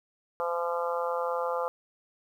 harmonic tone, 171.3 Hz, F3, 33 cents flat, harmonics 3 / 4 / 5 / 6 / 7 / 8, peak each -30 / -38 / -35 / -37 / -35 / -41 dBFS, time 0.4-1.68 s, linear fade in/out 0 ms, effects 10-bit

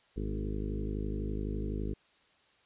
harmonic tone with a mistuned harmonic, 51.91 Hz, G#1, in tune, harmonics 1 / 2 / 3 / 4 / 5 / 6 / 7 / 8 / 9, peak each -35 / -40 / -43 / -41 / -45 / -43 / -45 / -44 / -50 dBFS, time 0.16-1.94 s, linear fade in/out 10 ms, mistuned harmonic 5, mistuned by -16 cents, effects white hiss -66 dBFS RMS until 2.65 s + resampled to 8000 Hz

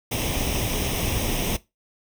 pink noise with comb filter, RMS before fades -25 dBFS, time 0.11-1.57 s, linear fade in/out 10 ms, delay 0.34 ms, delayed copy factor +0.7, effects noise-tail reverb RT60 0.2 s tail -18 dB re dry

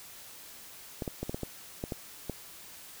clicks, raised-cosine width 2 ms, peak -20 dBFS, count 9, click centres 1.022 / 1.078 / 1.23 / 1.295 / 1.345 / 1.433 / 1.839 / 1.922 / 2.297 s, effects white hiss -49 dBFS RMS until 3 s

